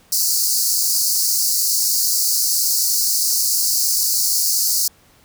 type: high-pass noise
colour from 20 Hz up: pink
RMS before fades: -18 dBFS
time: 0.12-4.88 s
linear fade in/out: 5 ms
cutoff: 4400 Hz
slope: 96 dB/octave
effects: pink hiss -53 dBFS RMS until 5.24 s